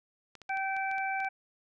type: clicks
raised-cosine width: 0.2 ms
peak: -31 dBFS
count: 9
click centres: 0.353 / 0.417 / 0.493 / 0.572 / 0.766 / 0.914 / 0.982 / 1.203 / 1.247 s
type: harmonic tone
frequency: 774 Hz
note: G5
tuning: 22 cents flat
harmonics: 1 / 2 / 3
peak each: -32 / -36 / -36 dBFS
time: 0.49-1.29 s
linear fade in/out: 10 ms
effects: none

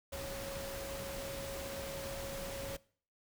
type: tone in noise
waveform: sine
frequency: 550 Hz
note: C#5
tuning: 14 cents flat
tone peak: -43 dBFS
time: 0.12-2.77 s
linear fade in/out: 10 ms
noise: pink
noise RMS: -44 dBFS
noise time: 0.12-2.77 s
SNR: -2 dB
effects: noise-tail reverb RT60 0.5 s tail -22 dB re dry

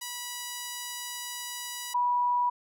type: tone pair in turn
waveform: 5% pulse / sine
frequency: 976 / 976 Hz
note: B5 / B5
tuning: -21 / -21 cents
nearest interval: unison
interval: 0 cents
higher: neither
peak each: -23 dBFS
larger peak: neither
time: 0.01-1.94 / 1.94-2.5 s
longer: first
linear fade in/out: 10 ms
effects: none

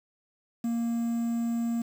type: tone with quantisation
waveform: triangle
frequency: 233 Hz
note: A#3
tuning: 1 cent flat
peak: -24 dBFS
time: 0.64-1.82 s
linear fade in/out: 5 ms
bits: 8
effects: none

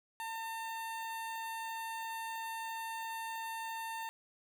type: tone with notch filter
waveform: sawtooth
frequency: 903 Hz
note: A5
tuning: 45 cents sharp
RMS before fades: -41 dBFS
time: 0.2-4.09 s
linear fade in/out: 0 ms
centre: 5400 Hz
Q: 2
effects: none

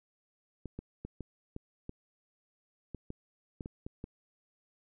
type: clicks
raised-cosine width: 3 ms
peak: -27 dBFS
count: 12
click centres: 0.657 / 0.79 / 1.05 / 1.207 / 1.564 / 1.894 / 2.947 / 3.104 / 3.608 / 3.659 / 3.865 / 4.041 s
effects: none

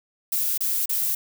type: noise with dropouts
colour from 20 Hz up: violet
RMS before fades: -24 dBFS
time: 0.32-1.15 s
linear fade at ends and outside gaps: 5 ms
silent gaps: 0.578-0.606 / 0.858-0.893 s
effects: none

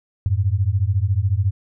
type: beating tone pair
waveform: sine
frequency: 90.8 / 104.8 Hz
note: F#2 / G#2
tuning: -32 / +16 cents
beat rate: 14 Hz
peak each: -19 dBFS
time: 0.26-1.51 s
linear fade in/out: 0 ms
effects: none

